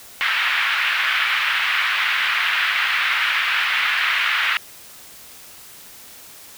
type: band-pass noise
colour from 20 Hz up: pink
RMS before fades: -20 dBFS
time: 0.21-4.57 s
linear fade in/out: 0 ms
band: 1400 to 3000 Hz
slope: 24 dB/octave
effects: white hiss -42 dBFS RMS until 6.57 s